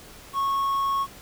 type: tone with quantisation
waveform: triangle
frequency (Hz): 1100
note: C#6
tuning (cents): -14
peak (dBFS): -20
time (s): 0.33-1.07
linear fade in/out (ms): 50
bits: 8
effects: pink hiss -46 dBFS RMS until 1.21 s